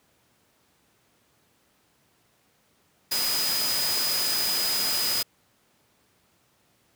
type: tone in noise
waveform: sine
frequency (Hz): 4978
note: D#8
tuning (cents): 0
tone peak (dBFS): -26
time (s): 3.11-5.23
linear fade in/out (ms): 10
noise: white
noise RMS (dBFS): -28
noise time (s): 3.11-5.23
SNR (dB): -1
effects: pink hiss -65 dBFS RMS until 6.95 s + high-pass 100 Hz 12 dB/octave